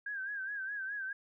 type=tone with vibrato; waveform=sine; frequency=1604 Hz; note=G6; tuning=39 cents sharp; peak=-36 dBFS; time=0.06-1.13 s; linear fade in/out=5 ms; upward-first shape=sine; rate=4.8 Hz; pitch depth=85 cents each way; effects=none